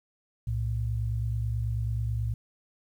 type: tone pair together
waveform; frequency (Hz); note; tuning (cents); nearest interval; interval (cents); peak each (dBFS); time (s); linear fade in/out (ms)
sine; 62.97 / 112.2; B1 / A2; +34 / +34; minor seventh; 1000; -31 / -28; 0.47-2.34; 5
effects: 10-bit